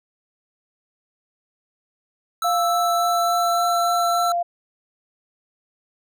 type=tone with pitch glide; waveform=square; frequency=1318.5 to 1336.9 Hz; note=E6 to E6; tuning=0 to +24 cents; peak=-22 dBFS; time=2.42-4.32 s; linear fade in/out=2 ms; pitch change=+24 cents; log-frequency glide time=2.84-3.67 s
type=tone with vibrato; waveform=sine; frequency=698.5 Hz; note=F5; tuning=in tune; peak=-19 dBFS; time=2.44-4.43 s; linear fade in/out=10 ms; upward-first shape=sine; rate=3.5 Hz; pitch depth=13 cents each way
effects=none